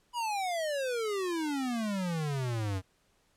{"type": "exponential sweep", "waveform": "square", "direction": "down", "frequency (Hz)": [989, 91.1], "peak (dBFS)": -31, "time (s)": [0.13, 2.82], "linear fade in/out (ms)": 50, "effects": ["pink hiss -70 dBFS RMS until 3.36 s", "low-pass 11000 Hz 12 dB/octave"]}